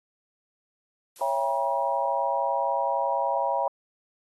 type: noise with exponential decay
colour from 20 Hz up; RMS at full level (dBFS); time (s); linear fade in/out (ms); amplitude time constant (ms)
blue; -45; 1.16-2.73; 0; 340
type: chord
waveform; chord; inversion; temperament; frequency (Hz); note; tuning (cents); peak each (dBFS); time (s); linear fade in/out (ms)
sine; C# diminished seventh; none; just; 554.4 / 665.2 / 798.3 / 957.9; C#5 / E5 / G5 / Bb5; 0 / +16 / +31 / +47; -29 / -30 / -29 / -27; 1.21-3.68; 2
effects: AAC 32 kbps